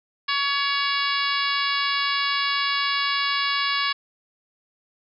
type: harmonic tone with a mistuned harmonic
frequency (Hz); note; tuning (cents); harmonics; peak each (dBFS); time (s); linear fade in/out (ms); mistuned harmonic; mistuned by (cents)
563; C#5; +27; 2 / 3 / 4 / 5 / 6 / 7 / 8 / 9; -26 / -28 / -29 / -30 / -31 / -31 / -32 / -33; 0.28-3.93; 10; 8; -15
effects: none